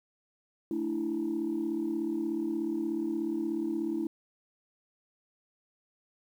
sine chord, A suspended fourth, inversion none, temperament just, 220 / 293.3 / 330 Hz, A3 / D4 / E4, 0 / -2 / +2 cents, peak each -36 / -34 / -30 dBFS, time 0.71-4.07 s, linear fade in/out 2 ms, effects tanh soft clip ceiling -23 dBFS + 10-bit

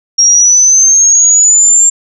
sine linear sweep, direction up, 5588 to 7400 Hz, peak -3 dBFS, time 0.18-1.9 s, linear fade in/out 10 ms, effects none

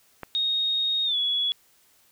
click, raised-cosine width 0.5 ms, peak -19 dBFS, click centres 0.233 s
sine tone with pitch glide, 3729 to 3380 Hz, A#7 to G#7, 0 to +30 cents, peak -22 dBFS, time 0.35-1.52 s, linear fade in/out 0 ms, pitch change -170 cents, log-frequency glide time 1.05-1.17 s
effects white hiss -61 dBFS RMS until 2.11 s

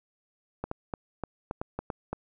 clicks, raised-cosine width 1 ms, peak -18 dBFS, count 9, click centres 0.64 / 0.714 / 0.938 / 1.237 / 1.511 / 1.615 / 1.79 / 1.902 / 2.13 s, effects none

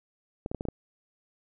clicks, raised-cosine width 2 ms, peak -19 dBFS, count 6, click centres 0.461 / 0.515 / 0.547 / 0.609 / 0.653 / 0.686 s, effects none

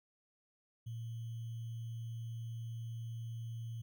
sine tone with sample-and-hold, 115 Hz, A#2, 23 cents flat, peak -40 dBFS, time 0.86-3.82 s, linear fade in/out 10 ms, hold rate 3150 Hz, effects none

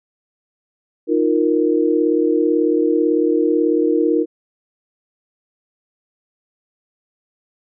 sine chord, Eb suspended second, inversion none, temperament equal, 311.1 / 349.2 / 466.2 Hz, Eb4 / F4 / Bb4, 0 / 0 / 0 cents, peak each -17 / -18 / -18 dBFS, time 1.07-4.26 s, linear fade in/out 50 ms, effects none

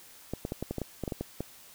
clicks, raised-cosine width 2 ms, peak -19 dBFS, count 12, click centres 0.336 / 0.451 / 0.521 / 0.626 / 0.71 / 0.783 / 0.817 / 1.037 / 1.078 / 1.122 / 1.21 / 1.406 s, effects white hiss -53 dBFS RMS until 1.74 s

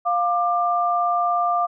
sine tone pair together, 702 / 1189.2 Hz, F5 / D6, +9 / +21 cents, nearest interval major sixth, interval 912 cents, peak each -20 / -21 dBFS, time 0.05-1.67 s, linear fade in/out 20 ms, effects none

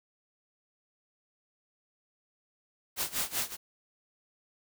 white noise with tremolo, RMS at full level -30 dBFS, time 2.96-3.57 s, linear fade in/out 50 ms, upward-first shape sine, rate 5.2 Hz, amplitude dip 90%, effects none

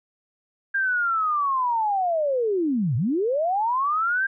sine linear two-way sweep, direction down then up, 1608 to 106.6 to 1608 Hz, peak -20 dBFS, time 0.74-4.27 s, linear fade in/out 10 ms, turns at 2.96 s, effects none

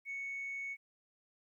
sine tone, 2217 Hz, C#7, in tune, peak -37 dBFS, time 0.05-0.77 s, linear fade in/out 50 ms, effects tanh soft clip ceiling -35 dBFS + 13-bit

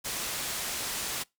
white low-pass noise, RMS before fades -34 dBFS, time 0.04-1.24 s, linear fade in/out 20 ms, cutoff 11000 Hz, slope 12 dB/octave, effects noise-tail reverb RT60 0.2 s tail -24 dB re dry

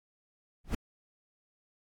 brown noise with exponential growth, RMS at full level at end -22 dBFS, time 0.64-0.75 s, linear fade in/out 5 ms, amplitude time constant 23 ms, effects AAC 64 kbps

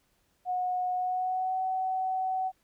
sine tone with pitch glide, 729 to 752.5 Hz, F#5 to F#5, -26 to +29 cents, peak -27 dBFS, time 0.45-2.52 s, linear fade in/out 50 ms, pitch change +55 cents, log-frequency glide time 0.94-1.6 s, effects pink hiss -71 dBFS RMS until 2.63 s

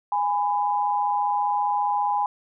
sine tone pair together, 825.1 / 1000 Hz, G#5 / B5, -12 / +21 cents, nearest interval minor third, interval 333 cents, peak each -22 / -25 dBFS, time 0.12-2.26 s, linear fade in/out 2 ms, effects none

